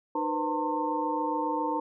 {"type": "tone cluster", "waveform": "sine", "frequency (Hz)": [306.3, 484.7, 512, 906, 1062], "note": ["D#4", "B4", "C5", "A#5", "C6"], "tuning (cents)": [-27, -32, -38, -50, 25], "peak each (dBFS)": [-32, -36, -37, -29, -37], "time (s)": [0.15, 1.8], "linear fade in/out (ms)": 5, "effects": []}